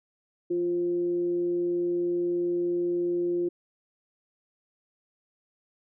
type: tone with frequency modulation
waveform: sine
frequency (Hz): 349.2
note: F4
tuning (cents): 0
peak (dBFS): -24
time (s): 0.5-3.49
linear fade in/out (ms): 10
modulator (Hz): 177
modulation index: 0.22
effects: none